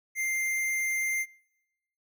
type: tone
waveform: square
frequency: 2097 Hz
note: C7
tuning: 3 cents sharp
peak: -28 dBFS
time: 0.15-1.26 s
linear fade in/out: 50 ms
effects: noise-tail reverb RT60 0.9 s tail -24 dB re dry